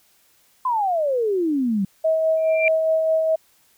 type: exponential sweep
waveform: sine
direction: down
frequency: 1046.5 to 186.8 Hz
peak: -18 dBFS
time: 0.65-1.85 s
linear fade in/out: 5 ms
type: tone with tremolo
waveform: sine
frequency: 640 Hz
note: D#5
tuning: 49 cents sharp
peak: -15 dBFS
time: 2.04-3.36 s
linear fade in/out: 10 ms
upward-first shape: sine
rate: 4.8 Hz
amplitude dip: 30%
type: tone with exponential growth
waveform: sine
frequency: 2367 Hz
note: D7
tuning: 13 cents sharp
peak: -14 dBFS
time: 2.37-2.68 s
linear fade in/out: 1 ms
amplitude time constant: 67 ms
effects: white hiss -59 dBFS RMS until 3.77 s